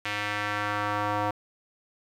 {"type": "tone with band-pass filter sweep", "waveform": "square", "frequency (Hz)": 103.83, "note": "G#2", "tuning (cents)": 0, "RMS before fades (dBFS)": -29, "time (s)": [0.05, 1.31], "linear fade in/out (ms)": 5, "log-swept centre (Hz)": [2300, 900], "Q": 1.6, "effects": ["9-bit"]}